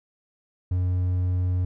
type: tone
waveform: triangle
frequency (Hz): 90.6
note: F#2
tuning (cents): -36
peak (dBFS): -19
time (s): 0.71-1.65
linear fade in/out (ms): 5
effects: none